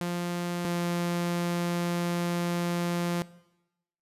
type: tone pair in turn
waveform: sawtooth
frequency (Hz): 174.61 / 173.4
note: F3 / F3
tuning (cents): 0 / -12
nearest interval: unison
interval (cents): 12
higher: first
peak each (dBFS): -25 / -23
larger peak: second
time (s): 0.01-0.65 / 0.65-3.22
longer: second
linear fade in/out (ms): 0
effects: noise-tail reverb RT60 0.9 s tail -19 dB re dry + resampled to 32000 Hz